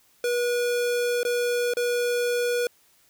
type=tone with dropouts; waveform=square; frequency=483.9 Hz; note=B4; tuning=35 cents flat; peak=-23 dBFS; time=0.24-2.67 s; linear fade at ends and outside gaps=2 ms; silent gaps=1.232-1.25 / 1.737-1.769 s; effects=white hiss -61 dBFS RMS until 3.09 s